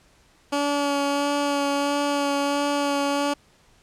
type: tone with vibrato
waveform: 15% pulse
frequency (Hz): 284.9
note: C#4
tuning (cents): +48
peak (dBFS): -15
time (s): 0.52-3.34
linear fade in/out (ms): 10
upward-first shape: sine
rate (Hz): 1.5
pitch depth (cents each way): 16
effects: pink hiss -58 dBFS RMS until 3.82 s + low-pass 9000 Hz 12 dB/octave